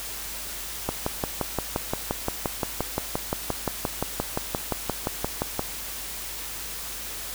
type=click train; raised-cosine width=1 ms; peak=-10 dBFS; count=28; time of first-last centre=0.89-5.594 s; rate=5.74 Hz; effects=added 50 Hz sine -45 dBFS peak until 7.34 s + white hiss -35 dBFS RMS until 7.34 s